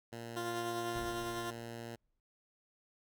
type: tone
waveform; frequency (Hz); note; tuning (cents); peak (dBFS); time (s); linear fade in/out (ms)
10% pulse; 116.54; A#2; 0; -35; 0.12-1.96; 10
type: tone with tremolo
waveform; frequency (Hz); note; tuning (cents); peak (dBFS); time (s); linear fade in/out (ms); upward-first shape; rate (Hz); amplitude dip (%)
15% pulse; 349.2; F4; 0; -30; 0.36-1.51; 10; triangle; 10; 35
type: noise with exponential decay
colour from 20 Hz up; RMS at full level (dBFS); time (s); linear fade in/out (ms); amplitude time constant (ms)
brown; -45; 0.95-2.2; 1; 270
effects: none